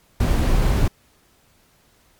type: noise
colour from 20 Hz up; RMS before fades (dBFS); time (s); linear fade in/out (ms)
brown; -17; 0.2-0.88; 5
effects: pink hiss -58 dBFS RMS until 2.19 s + MP3 96 kbps